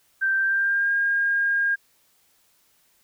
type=tone with pitch glide; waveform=sine; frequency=1566 to 1617.5 Hz; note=G6 to G#6; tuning=-2 to -46 cents; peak=-19 dBFS; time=0.21-1.76 s; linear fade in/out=20 ms; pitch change=+56 cents; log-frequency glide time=0.37-0.92 s; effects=white hiss -63 dBFS RMS until 3.03 s